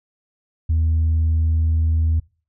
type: tone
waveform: sine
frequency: 80.2 Hz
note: E2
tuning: 47 cents flat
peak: -13 dBFS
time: 0.69-2.2 s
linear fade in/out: 10 ms
effects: noise-tail reverb RT60 0.4 s tail -26 dB re dry + tanh soft clip ceiling -13 dBFS